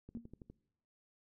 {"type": "click train", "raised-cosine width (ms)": 3, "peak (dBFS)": -38, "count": 6, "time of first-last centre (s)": [0.09, 0.5], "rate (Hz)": 12.2}
{"type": "tone with exponential decay", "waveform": "sine", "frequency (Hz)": 231.6, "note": "A#3", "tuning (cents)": -11, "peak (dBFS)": -37, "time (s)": [0.15, 0.31], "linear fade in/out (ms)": 0, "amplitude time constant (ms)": 33}
{"effects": ["noise-tail reverb RT60 0.8 s tail -21 dB re dry"]}